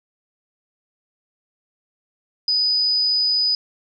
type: tone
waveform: sine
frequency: 4978 Hz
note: D#8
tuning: in tune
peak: -16 dBFS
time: 2.48-3.55 s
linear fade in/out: 2 ms
effects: none